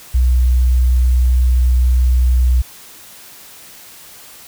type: tone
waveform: sine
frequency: 62.3 Hz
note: B1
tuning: 16 cents sharp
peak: -9 dBFS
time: 0.14-2.62 s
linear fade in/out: 10 ms
effects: white hiss -39 dBFS RMS until 4.47 s